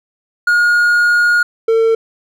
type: tone pair in turn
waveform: triangle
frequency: 1433 / 451.4 Hz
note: F6 / A4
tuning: +44 / +44 cents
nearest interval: octave + minor sixth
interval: 2000 cents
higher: first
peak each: -7 dBFS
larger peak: neither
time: 0.47-1.43 / 1.68-1.95 s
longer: first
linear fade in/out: 5 ms
effects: none